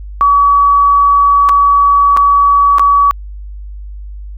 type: tone with dropouts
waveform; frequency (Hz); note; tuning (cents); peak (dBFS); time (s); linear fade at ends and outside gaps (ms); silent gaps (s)
sine; 1137; C#6; +44; -5; 0.21-3.11; 0; 1.489-1.493 / 2.166-2.172 / 2.784-2.795
effects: added 50 Hz sine -24 dBFS peak until 4.37 s